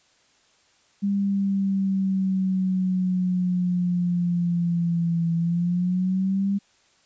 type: exponential two-way sweep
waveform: sine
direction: down then up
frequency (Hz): 200.5 to 166.8 to 200.5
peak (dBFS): -20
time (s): 1.02-6.59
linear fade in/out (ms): 20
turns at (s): 5.35
effects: white hiss -61 dBFS RMS until 7.05 s + resampled to 16000 Hz